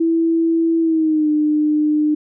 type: tone with pitch glide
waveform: sine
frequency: 329.6 to 302.2 Hz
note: E4 to D4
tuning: 0 to +50 cents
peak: -13 dBFS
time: 0-2.15 s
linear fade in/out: 10 ms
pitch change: -150 cents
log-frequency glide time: 0.8-1.29 s
effects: none